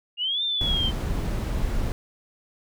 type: linear two-way sweep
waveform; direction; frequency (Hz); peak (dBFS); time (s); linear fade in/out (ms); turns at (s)
sine; up then down; 2800 to 3623 to 3085; -23; 0.17-0.92; 50; 0.43
type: noise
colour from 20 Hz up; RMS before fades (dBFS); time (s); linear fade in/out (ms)
brown; -26; 0.61-1.92; 0
effects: none